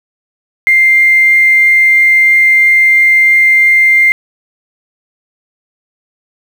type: tone with quantisation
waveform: sine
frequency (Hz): 2099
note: C7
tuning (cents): +5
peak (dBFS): -4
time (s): 0.67-4.12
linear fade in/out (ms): 0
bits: 5
effects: none